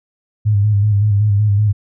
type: tone with vibrato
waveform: sine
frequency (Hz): 103.5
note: G#2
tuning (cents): -5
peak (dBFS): -10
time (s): 0.45-1.73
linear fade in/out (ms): 20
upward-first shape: square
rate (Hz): 5.3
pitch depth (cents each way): 45
effects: none